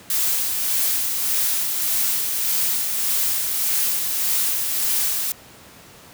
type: noise with tremolo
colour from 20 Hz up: blue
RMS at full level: -20 dBFS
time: 0.1-5.32 s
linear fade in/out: 2 ms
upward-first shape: sine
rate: 1.7 Hz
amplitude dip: 35%
effects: pink hiss -45 dBFS RMS until 6.13 s + high-pass 80 Hz 12 dB/octave